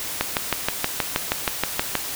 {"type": "click train", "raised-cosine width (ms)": 0.3, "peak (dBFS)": -3, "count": 12, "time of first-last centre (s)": [0.21, 1.953], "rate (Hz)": 6.31, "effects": ["white hiss -30 dBFS RMS until 2.15 s"]}